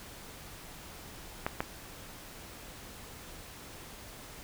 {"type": "clicks", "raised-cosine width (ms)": 0.5, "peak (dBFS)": -15, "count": 2, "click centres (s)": [1.465, 1.605], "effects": ["pink hiss -48 dBFS RMS until 4.43 s"]}